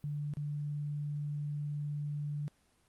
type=tone with dropouts; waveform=sine; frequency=146.83 Hz; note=D3; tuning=in tune; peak=-34 dBFS; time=0.04-2.48 s; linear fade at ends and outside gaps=0 ms; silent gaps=0.337-0.37 s; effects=pink hiss -70 dBFS RMS until 2.88 s + Opus 24 kbps